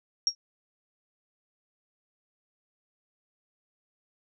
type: tone with exponential decay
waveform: sine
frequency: 5588 Hz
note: F8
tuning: in tune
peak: -17 dBFS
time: 0.27-0.35 s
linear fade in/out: 1 ms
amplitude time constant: 16 ms
effects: none